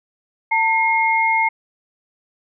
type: tone pair together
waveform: sine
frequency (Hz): 899.5 / 2143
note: A5 / C7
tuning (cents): +38 / +41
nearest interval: octave + minor third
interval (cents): 1503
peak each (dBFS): -17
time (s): 0.51-1.49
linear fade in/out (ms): 10
effects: none